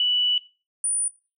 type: tone pair in turn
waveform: sine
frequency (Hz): 2960 / 9423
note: F#7 / D9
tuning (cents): 0 / +5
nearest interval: octave + minor sixth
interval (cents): 2005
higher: second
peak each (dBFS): -18 / -21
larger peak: first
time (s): 0-0.38 / 0.84-1.08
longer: first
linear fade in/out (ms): 2
effects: noise-tail reverb RT60 0.3 s tail -17 dB re dry